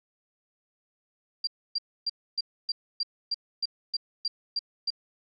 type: tone bursts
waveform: sine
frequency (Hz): 4744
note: D8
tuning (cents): +17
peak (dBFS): -25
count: 12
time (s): 1.44-4.904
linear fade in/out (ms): 5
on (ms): 32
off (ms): 280
effects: none